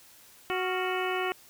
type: harmonic tone with a mistuned harmonic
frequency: 370 Hz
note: F#4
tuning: in tune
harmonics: 1 / 2 / 3 / 4 / 5 / 6 / 7 / 8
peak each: -31 / -34 / -36 / -37 / -38 / -39 / -39 / -40 dBFS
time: 0.5-1.32 s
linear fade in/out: 0 ms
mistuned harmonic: 4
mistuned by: -98 cents
effects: white hiss -55 dBFS RMS until 1.49 s